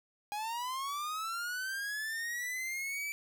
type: linear sweep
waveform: 45% pulse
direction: up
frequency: 817 to 2325 Hz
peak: -35 dBFS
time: 0.32-3.12 s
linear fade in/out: 0 ms
effects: none